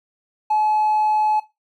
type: tone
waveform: triangle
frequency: 855 Hz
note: A5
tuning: 50 cents flat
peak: -12 dBFS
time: 0.5-1.4 s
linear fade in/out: 10 ms
effects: noise-tail reverb RT60 0.2 s tail -18 dB re dry + tanh soft clip ceiling -12 dBFS